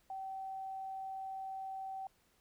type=tone; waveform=sine; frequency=769 Hz; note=G5; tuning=33 cents flat; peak=-40 dBFS; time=0.1-2.07 s; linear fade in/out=2 ms; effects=pink hiss -72 dBFS RMS until 2.4 s